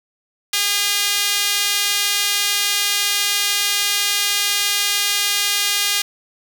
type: tone with high-pass filter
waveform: sawtooth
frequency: 406.9 Hz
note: G#4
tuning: 35 cents flat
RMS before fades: -19 dBFS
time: 0.53-6.02 s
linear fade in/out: 5 ms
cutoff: 3000 Hz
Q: 0.98
effects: none